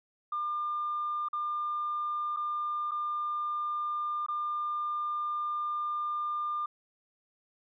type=tone with dropouts; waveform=sine; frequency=1200 Hz; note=D6; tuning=37 cents sharp; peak=-29 dBFS; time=0.32-6.66 s; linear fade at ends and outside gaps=5 ms; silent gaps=1.286-1.33 / 2.364-2.369 / 2.911-2.916 / 4.264-4.284 s; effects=tanh soft clip ceiling -25 dBFS